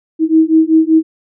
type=beating tone pair; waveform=sine; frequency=317.1 / 322.3 Hz; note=D#4 / E4; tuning=+33 / -39 cents; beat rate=5.2 Hz; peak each=-10 dBFS; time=0.19-1.03 s; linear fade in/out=50 ms; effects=none